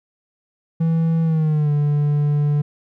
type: tone with pitch glide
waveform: triangle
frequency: 163.8 to 146.77 Hz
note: E3 to D3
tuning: -11 to -1 cents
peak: -13 dBFS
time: 0.8-2.62 s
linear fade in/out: 10 ms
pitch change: -190 cents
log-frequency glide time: 1.23-1.71 s
effects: none